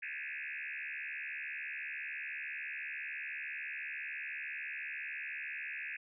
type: tone with frequency modulation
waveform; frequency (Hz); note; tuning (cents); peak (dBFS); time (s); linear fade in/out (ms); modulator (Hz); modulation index
sine; 2121; C7; +23; -39; 0.02-5.97; 10; 74; 6.9
effects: none